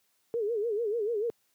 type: tone with vibrato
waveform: sine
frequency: 440 Hz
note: A4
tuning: in tune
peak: -27 dBFS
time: 0.34-1.3 s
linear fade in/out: 0 ms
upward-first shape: sine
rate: 6.8 Hz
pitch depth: 150 cents each way
effects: white hiss -72 dBFS RMS until 1.54 s + high-pass 100 Hz 12 dB/octave